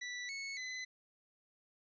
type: tone with pitch steps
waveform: sawtooth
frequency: 1967 / 2202 / 2019 Hz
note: B6 / C#7 / B6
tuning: -7 / -12 / +38 cents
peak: -37 dBFS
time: 0.01-0.85 s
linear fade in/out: 10 ms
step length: 280 ms
effects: resampled to 16000 Hz